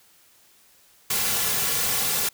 white noise with comb filter, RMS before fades -24 dBFS, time 1.1-2.29 s, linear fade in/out 5 ms, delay 3.2 ms, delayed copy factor -0.7, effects white hiss -57 dBFS RMS until 2.33 s

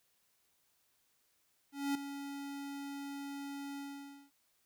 square tone with ADSR envelope, 280.6 Hz, C#4, 21 cents sharp, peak -31 dBFS, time 1.72-4.31 s, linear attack 230 ms, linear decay 4 ms, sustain -11 dB, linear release 530 ms, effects white hiss -75 dBFS RMS until 4.65 s

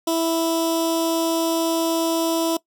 15% pulse tone with notch filter, 329.3 Hz, E4, 2 cents flat, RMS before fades -21 dBFS, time 0.07-2.57 s, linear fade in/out 5 ms, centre 1700 Hz, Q 0.54, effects noise-tail reverb RT60 0.1 s tail -21 dB re dry

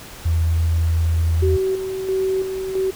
sine tone, 82.41 Hz, E2, in tune, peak -15 dBFS, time 0.25-1.57 s, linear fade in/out 10 ms
sine tone with tremolo, 380 Hz, F#4, 46 cents sharp, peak -17 dBFS, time 1.42-2.91 s, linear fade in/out 10 ms, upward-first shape square, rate 1.5 Hz, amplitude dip 50%
effects pink hiss -38 dBFS RMS until 2.95 s

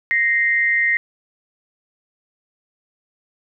sine tone pair together, 1864.7 / 2084 Hz, A#6 / C7, 0 / -7 cents, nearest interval major second, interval 193 cents, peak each -17 / -18 dBFS, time 0.11-0.97 s, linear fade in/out 0 ms, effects none

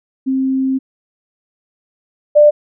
sine tone pair in turn, 264.6 / 594 Hz, C4 / D5, +20 / +20 cents, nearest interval octave + major second, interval 1400 cents, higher second, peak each -13 / -4 dBFS, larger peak second, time 0.26-0.79 / 2.35-2.51 s, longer first, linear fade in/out 20 ms, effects none

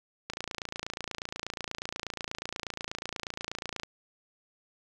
click train, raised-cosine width 0.2 ms, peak -17 dBFS, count 101, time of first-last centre 0.3-3.834 s, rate 28.3 Hz, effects none

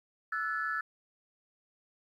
sine tone cluster, 1327 / 1473 / 1726 Hz, E6 / F#6 / A6, +11 / -8 / -34 cents, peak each -34 / -37 / -34 dBFS, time 0.32-0.81 s, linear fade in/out 5 ms, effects tanh soft clip ceiling -22 dBFS + 11-bit

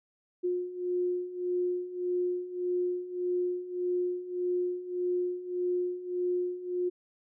sine beating tone pair, 357.2 / 358.9 Hz, F4 / F4, +39 / +47 cents, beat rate 1.7 Hz, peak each -34 / -30 dBFS, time 0.43-6.9 s, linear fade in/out 20 ms, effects none

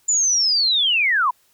sine linear sweep, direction down, 7120 to 932.3 Hz, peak -15 dBFS, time 0.08-1.31 s, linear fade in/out 10 ms, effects white hiss -60 dBFS RMS until 1.53 s

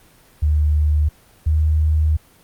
sine tone pair in turn, 75.3 / 77.42 Hz, D2 / D#2, +44 / -8 cents, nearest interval unison, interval 48 cents, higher second, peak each -13 dBFS, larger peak neither, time 0.42-1.09 / 1.46-2.17 s, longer second, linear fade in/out 10 ms, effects pink hiss -51 dBFS RMS until 2.43 s + Opus 24 kbps

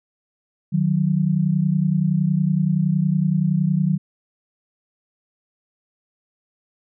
sine tone pair together, 153.97 / 184.7 Hz, D#3 / F#3, -18 / -3 cents, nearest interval minor third, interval 315 cents, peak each -19 dBFS, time 0.72-3.98 s, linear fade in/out 20 ms, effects none

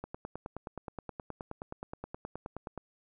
click train, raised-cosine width 1 ms, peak -25 dBFS, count 27, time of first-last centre 0.04-2.777 s, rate 9.5 Hz, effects none

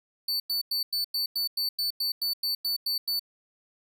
45% pulse tone bursts, 4500 Hz, C#8, 25 cents sharp, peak -25 dBFS, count 14, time 0.28-3.195 s, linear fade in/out 5 ms, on 120 ms, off 95 ms, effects none

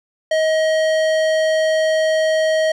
sine tone with tanh clipping, 632 Hz, D#5, 27 cents sharp, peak -16 dBFS, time 0.31-2.72 s, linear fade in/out 5 ms, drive 17 dB, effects none

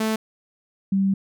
sawtooth / sine tone pair in turn, 219.4 / 194.44 Hz, A3 / G3, -5 / -14 cents, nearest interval major second, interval 209 cents, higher first, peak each -17 / -17 dBFS, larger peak neither, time 0-0.16 / 0.92-1.14 s, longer second, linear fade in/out 5 ms, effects none

